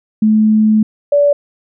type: tone pair in turn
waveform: sine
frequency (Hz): 216 / 576.7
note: A3 / D5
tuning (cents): -32 / -32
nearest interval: octave + perfect fourth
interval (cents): 1700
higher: second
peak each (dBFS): -7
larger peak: neither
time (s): 0.22-0.83 / 1.12-1.33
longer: first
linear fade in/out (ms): 5
effects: none